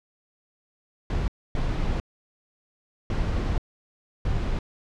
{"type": "noise bursts at uneven times", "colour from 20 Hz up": "brown", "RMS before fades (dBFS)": -25, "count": 4, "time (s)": [[1.1, 1.28], [1.55, 2], [3.1, 3.58], [4.25, 4.59]], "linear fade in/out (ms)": 2, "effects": ["low-pass 5000 Hz 12 dB/octave"]}